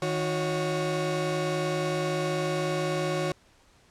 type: tone cluster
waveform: 35% pulse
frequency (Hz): 156.4 / 363.1 / 555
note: D#3 / F#4 / C#5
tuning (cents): +9 / -33 / +2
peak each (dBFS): -29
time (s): 0.02-3.32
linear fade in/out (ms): 2
effects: pink hiss -60 dBFS RMS until 3.9 s + low-pass 8000 Hz 12 dB/octave